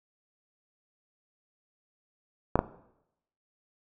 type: clicks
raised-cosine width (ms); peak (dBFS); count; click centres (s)
1; -7; 2; 2.556 / 2.591
effects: noise-tail reverb RT60 0.8 s tail -17 dB re dry